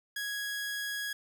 sawtooth tone, 1661.2 Hz, G#6, in tune, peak -30 dBFS, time 0.16-1.13 s, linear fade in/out 5 ms, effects none

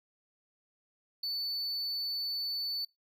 triangle tone, 4490 Hz, C#8, 21 cents sharp, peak -31 dBFS, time 1.23-2.85 s, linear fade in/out 5 ms, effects noise-tail reverb RT60 0.2 s tail -25 dB re dry

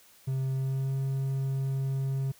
triangle tone with pitch glide, 132.8 to 134.97 Hz, C3 to C#3, +26 to -46 cents, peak -25 dBFS, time 0.27-2.32 s, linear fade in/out 10 ms, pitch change +28 cents, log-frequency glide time 0.52-0.96 s, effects white hiss -58 dBFS RMS until 2.39 s

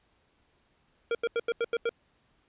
square tone bursts, 466.2 Hz, A#4, in tune, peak -26 dBFS, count 7, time 1.11-1.893 s, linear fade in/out 2 ms, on 39 ms, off 85 ms, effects pink hiss -69 dBFS RMS until 2.48 s + resampled to 8000 Hz

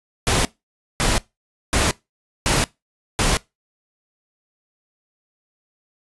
pink noise bursts, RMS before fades -18 dBFS, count 5, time 0.27-3.37 s, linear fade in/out 0 ms, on 180 ms, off 550 ms, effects noise-tail reverb RT60 0.2 s tail -21 dB re dry + resampled to 24000 Hz

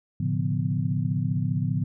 sine tone cluster, 109.5 / 129.2 / 144.5 / 174.8 / 246.6 Hz, A2 / C3 / D3 / F3 / B3, -8 / -21 / -28 / +2 / -2 cents, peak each -28 / -32 / -27 / -29 / -34 dBFS, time 0.2-1.84 s, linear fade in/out 5 ms, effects none

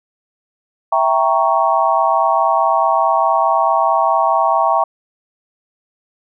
sine chord, E diminished seventh, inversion none, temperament equal, 659.3 / 784 / 932.3 / 1108.7 Hz, E5 / G5 / Bb5 / Db6, 0 / 0 / 0 / 0 cents, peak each -17 dBFS, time 0.92-4.84 s, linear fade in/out 5 ms, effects none

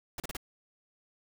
pink noise bursts, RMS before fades -38 dBFS, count 4, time 0.18-0.368 s, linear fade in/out 2 ms, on 20 ms, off 36 ms, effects none

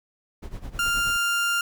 brown noise with tremolo, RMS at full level -33 dBFS, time 0.42-1.17 s, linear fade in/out 10 ms, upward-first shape sine, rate 9.4 Hz, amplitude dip 80%
30% pulse tone, 1396.9 Hz, F6, in tune, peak -19 dBFS, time 0.79-1.61 s, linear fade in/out 2 ms
effects none

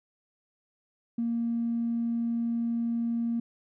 triangle tone with tanh clipping, 233.1 Hz, A#3, in tune, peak -26 dBFS, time 1.18-3.4 s, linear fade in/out 5 ms, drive 4 dB, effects none

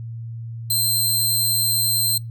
10% pulse tone, 4127 Hz, C8, 25 cents flat, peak -11 dBFS, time 0.7-2.18 s, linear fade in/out 5 ms, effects noise-tail reverb RT60 0.2 s tail -24 dB re dry + added 115 Hz sine -29 dBFS peak until 2.3 s

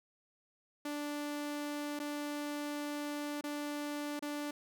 sawtooth tone with dropouts, 293.1 Hz, D4, 3 cents flat, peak -33 dBFS, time 0.85-4.51 s, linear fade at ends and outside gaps 5 ms, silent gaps 1.992-1.998 / 3.411-3.438 / 4.194-4.223 s, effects none

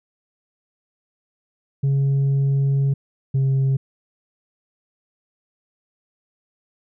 sine tone pair in turn, 137.9 / 134.67 Hz, C#3 / C#3, -9 / -50 cents, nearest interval unison, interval 41 cents, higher first, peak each -13 dBFS, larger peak neither, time 1.83-2.94 / 3.34-3.77 s, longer first, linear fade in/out 10 ms, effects tanh soft clip ceiling -15 dBFS

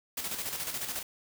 white noise with tremolo, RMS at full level -34 dBFS, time 0.17-1.03 s, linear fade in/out 5 ms, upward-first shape square, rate 14 Hz, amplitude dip 50%, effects none

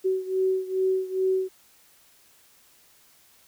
sine beating tone pair, 376.3 / 378.7 Hz, F#4 / F#4, +29 / +40 cents, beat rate 2.4 Hz, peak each -24 / -27 dBFS, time 0.04-1.49 s, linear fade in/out 20 ms, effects white hiss -58 dBFS RMS until 3.47 s

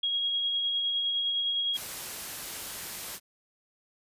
sine tone with tremolo, 3292 Hz, G#7, 16 cents flat, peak -25 dBFS, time 0.03-1.77 s, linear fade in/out 5 ms, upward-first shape sine, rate 9.8 Hz, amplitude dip 25%
white noise, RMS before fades -38 dBFS, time 1.73-3.2 s, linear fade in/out 50 ms
effects resampled to 32000 Hz

